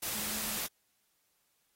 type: tone in noise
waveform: sine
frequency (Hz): 213.3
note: G#3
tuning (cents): +46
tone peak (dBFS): -47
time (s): 0.14-0.58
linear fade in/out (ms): 10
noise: white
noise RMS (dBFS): -36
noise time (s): 0.02-0.67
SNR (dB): -14
effects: white hiss -75 dBFS RMS until 1.75 s + AAC 48 kbps